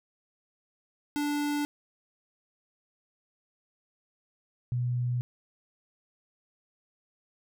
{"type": "tone pair in turn", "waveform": ["square", "sine"], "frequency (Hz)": [292.3, 122.9], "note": ["D4", "B2"], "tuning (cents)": [-8, -8], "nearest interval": "octave + minor third", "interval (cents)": 1500, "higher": "first", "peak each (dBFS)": [-28, -26], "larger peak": "second", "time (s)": [[1.16, 1.65], [4.72, 5.21]], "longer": "neither", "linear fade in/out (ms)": 0, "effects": []}